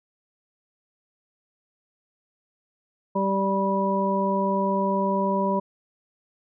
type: harmonic tone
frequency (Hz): 195.2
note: G3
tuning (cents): -7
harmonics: 1 / 2 / 3 / 5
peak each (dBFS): -25 / -29 / -27 / -25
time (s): 3.15-5.6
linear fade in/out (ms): 10
effects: none